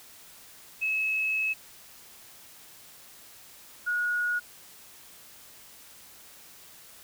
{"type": "tone pair in turn", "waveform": "sine", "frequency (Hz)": [2583, 1449.7], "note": ["E7", "F#6"], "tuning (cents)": [-36, -36], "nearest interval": "minor seventh", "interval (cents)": 1000, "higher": "first", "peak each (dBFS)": -25, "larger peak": "neither", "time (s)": [[0.81, 1.54], [3.86, 4.4]], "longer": "first", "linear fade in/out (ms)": 20, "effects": ["white hiss -51 dBFS RMS until 7.03 s"]}